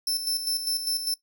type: tone with tremolo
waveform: sawtooth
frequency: 5310 Hz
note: E8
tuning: 12 cents sharp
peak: -21 dBFS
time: 0.07-1.14 s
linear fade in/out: 2 ms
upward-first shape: square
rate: 5 Hz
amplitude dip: 55%
effects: noise-tail reverb RT60 0.1 s tail -18 dB re dry